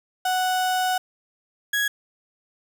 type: tone pair in turn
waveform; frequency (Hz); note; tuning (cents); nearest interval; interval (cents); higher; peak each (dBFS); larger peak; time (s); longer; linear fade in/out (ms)
35% pulse; 740 / 1663.2; F#5 / G#6; 0 / +2; octave + major second; 1402; second; -19; neither; 0.25-0.98 / 1.73-1.88; first; 5
effects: 9-bit